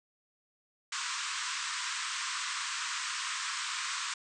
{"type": "band-pass noise", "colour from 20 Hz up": "pink", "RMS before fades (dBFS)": -36, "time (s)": [0.92, 4.14], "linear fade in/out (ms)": 5, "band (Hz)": [990, 8500], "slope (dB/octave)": 96, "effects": []}